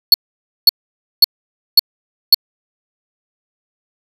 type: tone bursts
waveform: square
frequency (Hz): 4397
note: C#8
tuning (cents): -15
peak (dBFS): -3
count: 5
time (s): 0.12-2.345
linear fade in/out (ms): 2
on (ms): 21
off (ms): 530
effects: none